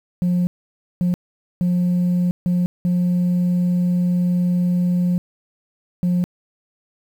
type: tone bursts at uneven times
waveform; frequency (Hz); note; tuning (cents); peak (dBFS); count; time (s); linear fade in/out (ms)
sine; 177.9; F3; +32; -13; 6; 0.22-0.47 / 1.01-1.14 / 1.61-2.31 / 2.46-2.66 / 2.85-5.18 / 6.03-6.24; 0
effects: tanh soft clip ceiling -14 dBFS + 8-bit